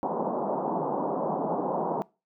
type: band-pass noise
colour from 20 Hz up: white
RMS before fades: -29 dBFS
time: 0.03-2.02 s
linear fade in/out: 0 ms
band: 160 to 970 Hz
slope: 48 dB/octave
effects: noise-tail reverb RT60 0.3 s tail -24 dB re dry